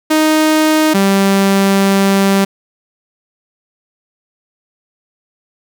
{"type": "tone pair in turn", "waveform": "sawtooth", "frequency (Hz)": [311.1, 195.98], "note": ["D#4", "G3"], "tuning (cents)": [0, 0], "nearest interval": "minor sixth", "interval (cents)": 800, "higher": "first", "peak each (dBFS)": -5, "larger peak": "neither", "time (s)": [[0.1, 0.94], [0.94, 2.45]], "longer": "second", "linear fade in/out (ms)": 10, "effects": []}